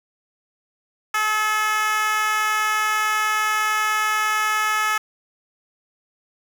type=tone with high-pass filter; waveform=10% pulse; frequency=429.2 Hz; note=A4; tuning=43 cents flat; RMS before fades=-21 dBFS; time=1.14-4.98 s; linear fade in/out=5 ms; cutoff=1200 Hz; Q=2.2; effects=8-bit